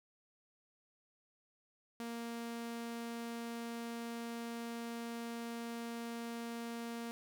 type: tone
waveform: sawtooth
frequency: 233.2 Hz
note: A#3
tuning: 1 cent sharp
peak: -37 dBFS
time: 2-7.11 s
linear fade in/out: 0 ms
effects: none